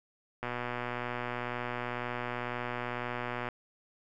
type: click train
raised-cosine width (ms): 0.5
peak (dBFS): -20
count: 374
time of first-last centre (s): 0.43-3.487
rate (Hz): 122
effects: none